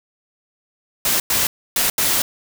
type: noise bursts at uneven times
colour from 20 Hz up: white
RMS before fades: -18 dBFS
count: 4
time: 1.05-1.2 / 1.3-1.47 / 1.76-1.9 / 1.98-2.22 s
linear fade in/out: 2 ms
effects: none